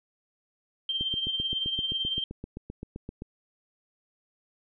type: tone with tremolo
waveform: sine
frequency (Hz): 3148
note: G7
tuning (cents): +7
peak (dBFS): -25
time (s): 0.89-2.24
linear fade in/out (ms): 2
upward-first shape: sine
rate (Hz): 18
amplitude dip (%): 55
type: click train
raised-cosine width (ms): 3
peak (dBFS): -24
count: 18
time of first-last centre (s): 1.01-3.221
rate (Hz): 7.69
effects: none